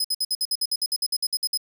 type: tone bursts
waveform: sawtooth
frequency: 5060 Hz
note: D#8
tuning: 28 cents sharp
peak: -19 dBFS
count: 16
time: 0-1.575 s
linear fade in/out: 5 ms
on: 45 ms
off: 57 ms
effects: none